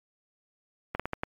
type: slowing click train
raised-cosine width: 0.5 ms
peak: -15 dBFS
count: 5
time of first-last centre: 0.95-1.235 s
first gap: 46 ms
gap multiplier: 1.3
effects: MP3 96 kbps